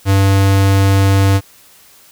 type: tone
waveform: square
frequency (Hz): 97.7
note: G2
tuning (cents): -5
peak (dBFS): -9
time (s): 0.05-1.41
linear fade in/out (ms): 50
effects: white hiss -45 dBFS RMS until 2.11 s